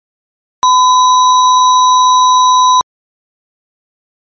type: tone with sample-and-hold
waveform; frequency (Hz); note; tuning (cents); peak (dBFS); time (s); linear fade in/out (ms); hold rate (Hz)
sine; 1009; B5; +37; -4; 0.63-2.81; 0; 4900
effects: MP3 32 kbps